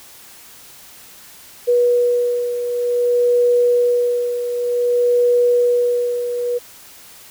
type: beating tone pair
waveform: sine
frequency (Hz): 485.3 / 485.84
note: B4 / B4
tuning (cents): -30 / -28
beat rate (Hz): 0.54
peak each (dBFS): -14 / -21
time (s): 1.67-6.59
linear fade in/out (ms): 20
effects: white hiss -42 dBFS RMS until 7.3 s